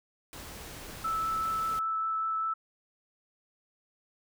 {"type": "noise", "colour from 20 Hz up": "pink", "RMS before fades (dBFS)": -44, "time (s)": [0.33, 1.79], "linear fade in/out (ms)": 0}
{"type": "tone with vibrato", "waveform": "sine", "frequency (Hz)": 1314, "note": "E6", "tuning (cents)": -6, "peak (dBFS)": -28, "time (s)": [1.04, 2.54], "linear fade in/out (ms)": 10, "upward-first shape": "triangle", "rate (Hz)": 5.1, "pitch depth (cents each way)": 8}
{"effects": []}